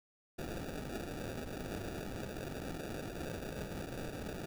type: noise with sample-and-hold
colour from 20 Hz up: violet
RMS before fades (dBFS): -42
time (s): 0.38-4.46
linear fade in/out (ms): 10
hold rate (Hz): 1050
effects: none